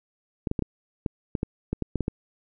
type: clicks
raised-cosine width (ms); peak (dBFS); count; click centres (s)
3; -13; 12; 0.472 / 0.514 / 0.592 / 0.623 / 1.062 / 1.352 / 1.431 / 1.73 / 1.823 / 1.957 / 2.007 / 2.081
effects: none